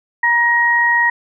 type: tone pair together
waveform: sine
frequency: 949 / 1886 Hz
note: A#5 / A#6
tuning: +31 / +20 cents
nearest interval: octave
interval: 1189 cents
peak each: -17 / -12 dBFS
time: 0.23-1.1 s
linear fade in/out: 5 ms
effects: none